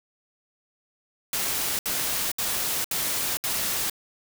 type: noise bursts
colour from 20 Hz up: white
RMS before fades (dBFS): -27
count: 5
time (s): 1.33-3.898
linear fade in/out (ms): 2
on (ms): 460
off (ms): 67
effects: none